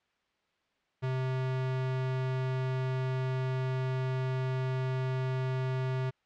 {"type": "tone", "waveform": "square", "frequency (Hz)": 130, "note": "C3", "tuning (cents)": -11, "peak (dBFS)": -30, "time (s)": [1.02, 6.11], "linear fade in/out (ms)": 20, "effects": ["white hiss -74 dBFS RMS until 6.25 s", "low-pass 3000 Hz 12 dB/octave"]}